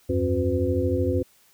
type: tone cluster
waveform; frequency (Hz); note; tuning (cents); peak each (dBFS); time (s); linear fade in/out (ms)
sine; 82.9 / 95.9 / 268.4 / 362.4 / 504; E2 / G2 / C4 / F#4 / B4; +10 / -37 / +44 / -36 / +35; -27; 0.09-1.23; 10
effects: white hiss -59 dBFS RMS until 1.53 s